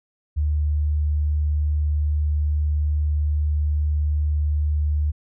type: tone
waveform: sine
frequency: 74.8 Hz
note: D2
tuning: 32 cents sharp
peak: -18 dBFS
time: 0.36-5.12 s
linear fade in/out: 20 ms
effects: none